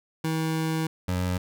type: tone pair in turn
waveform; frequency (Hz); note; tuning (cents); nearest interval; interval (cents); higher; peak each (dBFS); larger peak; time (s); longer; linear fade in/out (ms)
25% pulse; 160 / 90.74; D#3 / F#2; +49 / -33; minor seventh; 982; first; -21; neither; 0.24-0.87 / 1.08-1.38; first; 5
effects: none